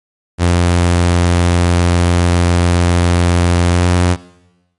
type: tone with pitch glide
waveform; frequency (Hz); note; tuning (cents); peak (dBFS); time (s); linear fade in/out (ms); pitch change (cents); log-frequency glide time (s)
sawtooth; 87.31 to 88.78; F2 to F2; 0 to +29; -5; 0.38-4.17; 50; +29; 3.71-3.83
effects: noise-tail reverb RT60 1.0 s tail -19 dB re dry + MP3 48 kbps